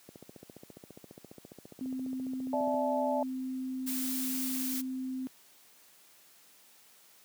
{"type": "click train", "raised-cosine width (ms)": 2, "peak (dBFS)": -33, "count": 40, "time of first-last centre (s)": [0.09, 2.743], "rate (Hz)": 14.7}
{"type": "tone", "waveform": "sine", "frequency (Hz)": 259.5, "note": "C4", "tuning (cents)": -14, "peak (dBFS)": -33, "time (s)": [1.81, 5.27], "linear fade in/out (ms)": 0}
{"type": "chord", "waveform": "sine", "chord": "D suspended second", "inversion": "none", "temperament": "equal with one note detuned", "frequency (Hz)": [587.3, 659.3, 864.4], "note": ["D5", "E5", "A5"], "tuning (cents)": [0, 0, -31], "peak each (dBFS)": [-31, -36, -33], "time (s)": [2.53, 3.23], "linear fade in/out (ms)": 2}
{"type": "noise", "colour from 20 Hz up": "blue", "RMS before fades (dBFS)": -36, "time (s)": [3.86, 4.82], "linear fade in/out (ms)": 20}
{"effects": ["white hiss -60 dBFS RMS until 7.24 s", "high-pass 150 Hz 12 dB/octave"]}